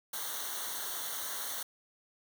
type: noise with comb filter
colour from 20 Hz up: white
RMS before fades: -38 dBFS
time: 0.13-1.63 s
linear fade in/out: 5 ms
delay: 0.4 ms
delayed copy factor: -0.9
effects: none